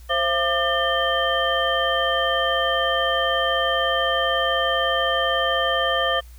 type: tone cluster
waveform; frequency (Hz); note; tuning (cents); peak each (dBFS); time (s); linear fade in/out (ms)
sine; 528 / 678 / 1199 / 1797 / 3126; C5 / E5 / D6 / A6 / G7; +16 / +49 / +36 / +36 / -6; -25; 0.09-6.21; 20
effects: added 60 Hz sine -40 dBFS peak until 6.38 s + white hiss -54 dBFS RMS until 6.38 s